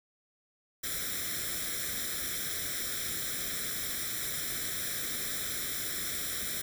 white noise with comb filter, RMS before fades -35 dBFS, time 0.83-6.62 s, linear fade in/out 10 ms, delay 0.54 ms, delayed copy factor +0.85, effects none

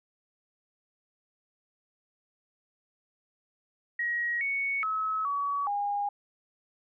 sine tone with pitch steps, 1897 / 2220 / 1289 / 1133 / 814 Hz, A#6 / C#7 / E6 / C#6 / G#5, +30 / +2 / -39 / +37 / -35 cents, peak -27 dBFS, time 3.99-6.09 s, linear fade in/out 5 ms, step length 420 ms, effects none

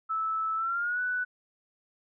sine tone with pitch glide, 1310 to 1487.5 Hz, E6 to F#6, -11 to +9 cents, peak -27 dBFS, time 0.09-1.25 s, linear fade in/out 20 ms, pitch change +220 cents, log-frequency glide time 0.56-1.01 s, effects none

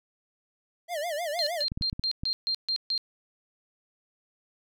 square tone with vibrato, 641 Hz, E5, 49 cents flat, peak -30 dBFS, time 0.88-1.65 s, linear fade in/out 50 ms, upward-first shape sine, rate 6.5 Hz, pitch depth 180 cents each way
sine tone bursts, 4186 Hz, C8, in tune, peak -25 dBFS, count 8, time 1.39-2.978 s, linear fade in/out 0 ms, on 76 ms, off 140 ms
clicks, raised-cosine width 5 ms, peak -21 dBFS, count 6, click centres 1.719 / 1.775 / 1.812 / 1.929 / 1.995 / 2.235 s
effects none

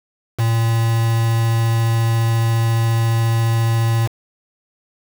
triangle tone with quantisation, 114.3 Hz, A#2, 34 cents flat, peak -12 dBFS, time 0.38-4.08 s, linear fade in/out 20 ms, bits 4, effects none

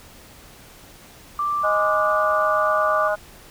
sine tone, 1176 Hz, D6, 2 cents sharp, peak -20 dBFS, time 1.39-3.08 s, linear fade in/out 2 ms
harmonic tone, 207.4 Hz, G#3, 2 cents flat, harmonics 3 / 4 / 5 / 6 / 7, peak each -21 / -29 / -31 / -31 / -26 dBFS, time 1.63-3.16 s, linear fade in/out 20 ms
effects pink hiss -46 dBFS RMS until 3.5 s

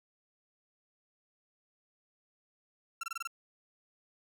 30% pulse tone bursts, 1354 Hz, E6, 46 cents sharp, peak -32 dBFS, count 6, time 3.01-3.274 s, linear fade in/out 5 ms, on 24 ms, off 24 ms, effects none

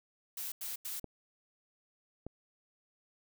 blue noise bursts, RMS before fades -40 dBFS, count 3, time 0.37-0.998 s, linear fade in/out 5 ms, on 150 ms, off 89 ms
clicks, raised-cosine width 2 ms, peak -28 dBFS, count 2, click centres 1.043 / 2.266 s
effects none

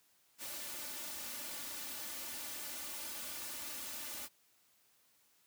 white noise with comb filter, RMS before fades -44 dBFS, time 0.38-4.29 s, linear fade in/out 50 ms, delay 3.4 ms, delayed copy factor +0.7, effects white hiss -71 dBFS RMS until 5.46 s + high-pass 80 Hz 12 dB/octave

